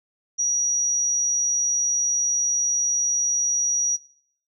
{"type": "tone", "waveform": "sine", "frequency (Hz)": 5780, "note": "F#8", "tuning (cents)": -41, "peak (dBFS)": -19, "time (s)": [0.38, 3.97], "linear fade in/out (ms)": 20, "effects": ["noise-tail reverb RT60 0.6 s tail -22 dB re dry"]}